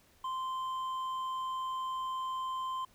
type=tone with hard clipping; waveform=triangle; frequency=1040 Hz; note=C6; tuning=11 cents flat; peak=-35 dBFS; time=0.24-2.85 s; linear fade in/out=5 ms; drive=8 dB; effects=pink hiss -65 dBFS RMS until 2.94 s